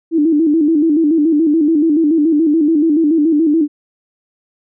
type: tone with vibrato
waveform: sine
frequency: 311.1 Hz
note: D#4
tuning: in tune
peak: -9 dBFS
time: 0.11-3.68 s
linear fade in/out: 50 ms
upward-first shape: square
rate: 7 Hz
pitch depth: 93 cents each way
effects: none